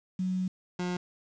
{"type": "tone pair in turn", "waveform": ["sine", "30% pulse"], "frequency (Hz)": [185, 178.9], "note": ["F#3", "F3"], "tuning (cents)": [0, 42], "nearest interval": "minor second", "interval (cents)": 58, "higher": "first", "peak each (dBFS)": -27, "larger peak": "neither", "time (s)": [[0.19, 0.48], [0.79, 0.97]], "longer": "first", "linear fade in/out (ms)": 5, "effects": ["resampled to 16000 Hz", "9-bit"]}